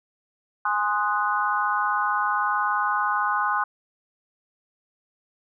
sine chord, Ab dominant seventh, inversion none, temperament equal, 830.6 / 1046.5 / 1244.5 / 1480 Hz, Ab5 / C6 / Eb6 / Gb6, 0 / 0 / 0 / 0 cents, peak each -27 / -26 / -26 / -27 dBFS, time 0.65-3.64 s, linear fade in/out 5 ms, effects none

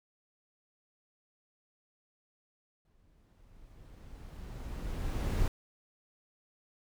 brown noise with exponential growth, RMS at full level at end -28 dBFS, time 2.85-5.48 s, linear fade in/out 2 ms, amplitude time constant 570 ms, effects none

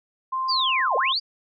sine tone with pitch glide, 1046.5 to 1059.9 Hz, C6 to C6, 0 to +22 cents, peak -23 dBFS, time 0.32-1.13 s, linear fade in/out 10 ms, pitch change +22 cents, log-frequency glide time 0.91-1 s
sine linear two-way sweep, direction down then up, 4943 to 440 to 4943 Hz, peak -21 dBFS, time 0.48-1.2 s, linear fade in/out 20 ms, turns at 0.96 s
effects none

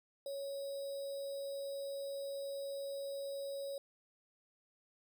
sine tone with sample-and-hold, 554.4 Hz, C#5, in tune, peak -39 dBFS, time 0.26-3.78 s, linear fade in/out 2 ms, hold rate 4410 Hz, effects none

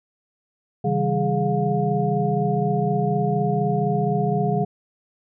sine tone cluster, 136.4 / 160.5 / 195.8 / 417.2 / 712 Hz, C#3 / E3 / G3 / G#4 / F5, -28 / -46 / -2 / +8 / +33 cents, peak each -25 dBFS, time 0.84-4.65 s, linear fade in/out 10 ms, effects none

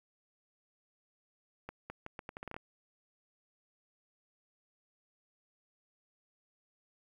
accelerating click train, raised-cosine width 0.5 ms, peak -27 dBFS, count 11, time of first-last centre 1.69-2.565 s, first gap 210 ms, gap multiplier 0.78, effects 10-bit

